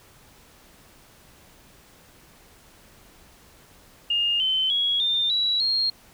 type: tone with pitch steps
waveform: sine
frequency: 2830 / 3068 / 3327 / 3607 / 3911 / 4240 Hz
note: F7 / G7 / G#7 / A7 / B7 / C8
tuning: +22 / -38 / +2 / +42 / -18 / +22 cents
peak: -20 dBFS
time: 4.1-5.9 s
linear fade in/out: 5 ms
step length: 300 ms
effects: pink hiss -53 dBFS RMS until 6.13 s